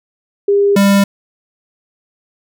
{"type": "tone pair in turn", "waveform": ["sine", "square"], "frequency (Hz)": [402.7, 198.92], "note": ["G4", "G3"], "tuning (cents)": [47, 26], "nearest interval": "octave", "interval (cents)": 1221, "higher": "first", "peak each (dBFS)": -8, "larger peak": "neither", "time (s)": [[0.48, 0.76], [0.76, 1.04]], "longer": "neither", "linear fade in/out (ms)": 5, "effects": []}